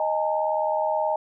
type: chord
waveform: sine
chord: D# suspended fourth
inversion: none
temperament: equal with one note detuned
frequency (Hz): 622.3 / 830.6 / 909.5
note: D#5 / G#5 / A#5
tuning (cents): 0 / 0 / -43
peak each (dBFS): -24 / -27 / -27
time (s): 0-1.16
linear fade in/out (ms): 2
effects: none